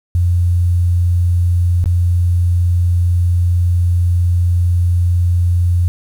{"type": "tone with dropouts", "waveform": "sine", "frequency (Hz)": 87.8, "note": "F2", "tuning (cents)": 10, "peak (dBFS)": -10, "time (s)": [0.15, 5.88], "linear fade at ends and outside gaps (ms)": 0, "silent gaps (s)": [1.841, 1.858], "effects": ["7-bit"]}